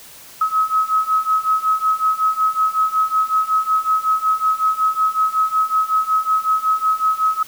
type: beating tone pair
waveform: sine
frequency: 1277 / 1282.4 Hz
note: D#6 / E6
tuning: +45 / -48 cents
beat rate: 5.4 Hz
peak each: -19 / -17 dBFS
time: 0.41-7.43 s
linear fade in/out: 5 ms
effects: white hiss -41 dBFS RMS until 7.47 s